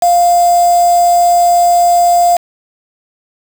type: tone with quantisation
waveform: sine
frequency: 699 Hz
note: F5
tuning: 1 cent sharp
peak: -6 dBFS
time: 0.02-2.37 s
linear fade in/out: 5 ms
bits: 3
effects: none